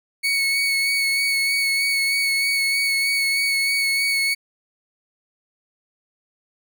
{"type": "tone with vibrato", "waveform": "30% pulse", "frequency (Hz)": 2217, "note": "C#7", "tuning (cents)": 0, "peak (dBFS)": -16, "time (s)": [0.23, 4.35], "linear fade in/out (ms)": 20, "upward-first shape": "sine", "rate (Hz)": 3.2, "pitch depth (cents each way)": 18, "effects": []}